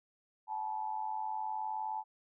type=tone with amplitude modulation; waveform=sine; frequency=867 Hz; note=A5; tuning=26 cents flat; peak=-31 dBFS; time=0.47-2.04 s; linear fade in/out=50 ms; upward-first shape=sine; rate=99.7 Hz; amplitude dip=80%; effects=none